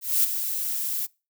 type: noise with ADSR envelope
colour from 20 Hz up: violet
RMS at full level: -19 dBFS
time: 0.01-1.07 s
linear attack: 230 ms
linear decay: 12 ms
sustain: -9 dB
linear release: 23 ms
effects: noise-tail reverb RT60 0.3 s tail -25 dB re dry